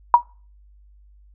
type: tone with exponential decay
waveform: sine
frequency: 958 Hz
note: A#5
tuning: 47 cents sharp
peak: -3 dBFS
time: 0.14-0.23 s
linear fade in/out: 1 ms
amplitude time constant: 19 ms
effects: noise-tail reverb RT60 0.4 s tail -24 dB re dry + added 50 Hz sine -48 dBFS peak until 1.34 s